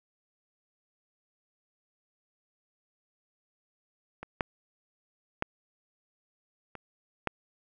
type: clicks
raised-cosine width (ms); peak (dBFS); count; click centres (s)
0.5; -24 / -12 / -13 / -26 / -13; 5; 4.23 / 4.408 / 5.424 / 6.753 / 7.273
effects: none